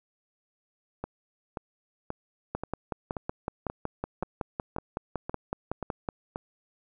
two click trains, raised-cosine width 1 ms, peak -16 / -19 dBFS, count 20 / 11, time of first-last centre 2.55-6.088 / 1.04-6.359 s, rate 5.37 / 1.88 Hz, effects none

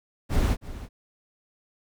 brown noise with echo, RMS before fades -22 dBFS, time 0.29-0.57 s, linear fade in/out 50 ms, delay 320 ms, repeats 1, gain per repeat -15 dB, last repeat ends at 0.89 s, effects none

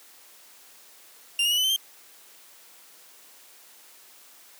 40% pulse tone with pitch steps, 2794 / 2864 / 2936 / 3010 / 3086 / 3163 Hz, F7 / F7 / F#7 / F#7 / G7 / G7, 0 / +43 / -14 / +29 / -28 / +15 cents, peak -20 dBFS, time 1.39-1.762 s, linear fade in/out 2 ms, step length 62 ms, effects white hiss -52 dBFS RMS until 4.59 s + high-pass 300 Hz 12 dB/octave

